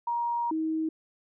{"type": "tone pair in turn", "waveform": "sine", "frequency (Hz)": [945, 317.7], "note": ["A#5", "D#4"], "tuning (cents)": [23, 36], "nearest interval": "octave + perfect fifth", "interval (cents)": 1887, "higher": "first", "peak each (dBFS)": -26, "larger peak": "neither", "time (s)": [[0.07, 0.51], [0.51, 0.89]], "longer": "first", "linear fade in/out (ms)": 5, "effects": []}